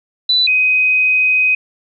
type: tone pair in turn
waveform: sine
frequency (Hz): 3982 / 2513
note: B7 / D#7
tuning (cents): +14 / +17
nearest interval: minor sixth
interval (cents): 797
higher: first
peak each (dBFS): -10 / -10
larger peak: neither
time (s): 0.29-0.47 / 0.47-1.55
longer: second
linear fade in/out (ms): 5
effects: none